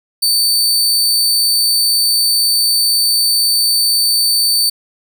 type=tone; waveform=sawtooth; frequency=4558 Hz; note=C#8; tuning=47 cents sharp; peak=-8 dBFS; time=0.22-4.7 s; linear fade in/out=10 ms; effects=none